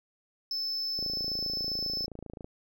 triangle tone, 5260 Hz, E8, 5 cents flat, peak -29 dBFS, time 0.51-2.06 s, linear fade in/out 2 ms
click train, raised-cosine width 2 ms, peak -28 dBFS, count 41, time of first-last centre 0.99-2.445 s, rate 27.5 Hz
effects none

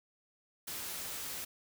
white noise, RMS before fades -41 dBFS, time 0.67-1.45 s, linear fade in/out 10 ms, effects none

